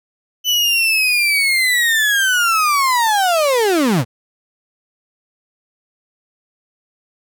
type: linear sweep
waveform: 35% pulse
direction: down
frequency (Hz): 3012 to 101.6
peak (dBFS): -11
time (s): 0.44-4.05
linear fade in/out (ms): 50
effects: none